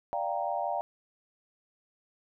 sine chord, G minor seventh, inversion second, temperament equal, 587.3 / 698.5 / 784 / 932.3 Hz, D5 / F5 / G5 / Bb5, 0 / 0 / 0 / 0 cents, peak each -35 / -33 / -34 / -36 dBFS, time 0.13-0.81 s, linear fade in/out 0 ms, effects none

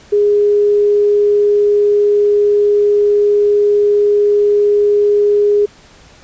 sine tone, 412.3 Hz, G#4, 13 cents flat, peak -8 dBFS, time 0.12-5.66 s, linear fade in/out 10 ms, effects pink hiss -43 dBFS RMS until 6.23 s + resampled to 16000 Hz

